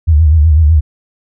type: tone with vibrato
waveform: sine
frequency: 77.78 Hz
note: D#2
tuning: in tune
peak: -4 dBFS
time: 0.07-0.81 s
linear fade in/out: 20 ms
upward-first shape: sine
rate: 8 Hz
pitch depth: 110 cents each way
effects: none